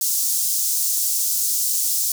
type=high-pass noise; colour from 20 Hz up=pink; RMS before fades=-21 dBFS; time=0.01-2.12 s; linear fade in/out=2 ms; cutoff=5900 Hz; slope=24 dB/octave; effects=none